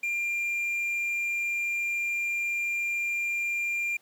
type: tone with quantisation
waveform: triangle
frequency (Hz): 2391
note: D7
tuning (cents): +30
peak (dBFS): -25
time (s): 0.03-3.97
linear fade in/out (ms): 5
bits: 9
effects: pink hiss -63 dBFS RMS until 4.01 s + high-pass 200 Hz 12 dB/octave